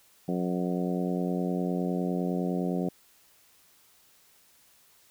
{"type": "harmonic tone with a mistuned harmonic", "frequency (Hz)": 89.8, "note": "F2", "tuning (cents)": 49, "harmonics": [2, 3, 4, 5, 6, 7, 8], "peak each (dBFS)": [-29, -33, -35, -37, -39, -40, -41], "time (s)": [0.28, 2.89], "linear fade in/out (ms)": 5, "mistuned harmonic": 8, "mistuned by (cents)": 43, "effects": ["white hiss -61 dBFS RMS until 5.1 s"]}